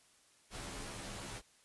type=noise with comb filter; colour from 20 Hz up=pink; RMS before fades=-45 dBFS; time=0.5-1.42 s; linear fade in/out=50 ms; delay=13 ms; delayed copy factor=-0.95; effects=white hiss -67 dBFS RMS until 1.64 s + resampled to 24000 Hz